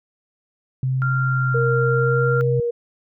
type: tone with vibrato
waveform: sine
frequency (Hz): 130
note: C3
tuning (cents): -11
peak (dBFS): -18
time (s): 0.83-2.6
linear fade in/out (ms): 2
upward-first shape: sine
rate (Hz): 0.86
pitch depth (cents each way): 16
type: tone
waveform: sine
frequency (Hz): 1388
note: F6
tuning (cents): -11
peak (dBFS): -22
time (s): 1.02-2.41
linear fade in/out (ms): 0
type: tone with pitch glide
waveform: sine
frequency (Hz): 466.2 to 474.1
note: A#4 to A#4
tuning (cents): 0 to +29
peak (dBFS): -19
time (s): 1.54-2.71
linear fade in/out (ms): 10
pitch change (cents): +29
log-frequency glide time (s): 2.01-2.28
effects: none